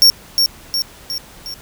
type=tone with echo; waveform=45% pulse; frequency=5510 Hz; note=F8; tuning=24 cents flat; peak=-6 dBFS; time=0.02-0.1 s; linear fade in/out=0 ms; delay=360 ms; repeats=4; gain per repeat=-5 dB; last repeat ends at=1.54 s; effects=pink hiss -41 dBFS RMS until 1.61 s